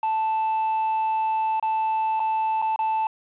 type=tone with dropouts; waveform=triangle; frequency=880 Hz; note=A5; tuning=in tune; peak=-19 dBFS; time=0.03-3.07 s; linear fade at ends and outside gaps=2 ms; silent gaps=1.598-1.626 / 2.196-2.201 / 2.618-2.623 / 2.761-2.79 s; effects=resampled to 8000 Hz + 8-bit